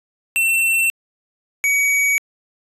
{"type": "tone pair in turn", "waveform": "square", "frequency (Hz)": [2696, 2261], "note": ["E7", "C#7"], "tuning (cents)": [38, 34], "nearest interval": "minor third", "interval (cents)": 304, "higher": "first", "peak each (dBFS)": -15, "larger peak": "neither", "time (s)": [[0.36, 0.9], [1.64, 2.18]], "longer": "neither", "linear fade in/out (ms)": 0, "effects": ["resampled to 32000 Hz"]}